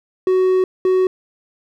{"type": "tone bursts at uneven times", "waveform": "triangle", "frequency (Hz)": 372.4, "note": "F#4", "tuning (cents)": 11, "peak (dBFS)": -10, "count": 2, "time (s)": [[0.27, 0.64], [0.85, 1.07]], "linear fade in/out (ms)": 2, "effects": []}